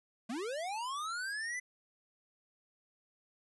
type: linear sweep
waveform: square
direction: up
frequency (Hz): 207.7 to 2032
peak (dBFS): -37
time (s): 0.29-1.6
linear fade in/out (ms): 10
effects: resampled to 24000 Hz + 12-bit